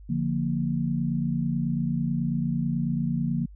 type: chord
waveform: sine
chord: Bb major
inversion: first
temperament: just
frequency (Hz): 145.68 / 174.81 / 233.1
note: D3 / F3 / Bb3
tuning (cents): -14 / +2 / 0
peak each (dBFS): -28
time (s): 0.09-3.46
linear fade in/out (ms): 10
effects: added 50 Hz sine -43 dBFS peak until 3.55 s